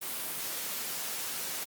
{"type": "noise", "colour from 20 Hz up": "white", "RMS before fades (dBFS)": -36, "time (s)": [0.01, 1.65], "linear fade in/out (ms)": 20, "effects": ["high-pass 150 Hz 12 dB/octave", "Opus 32 kbps"]}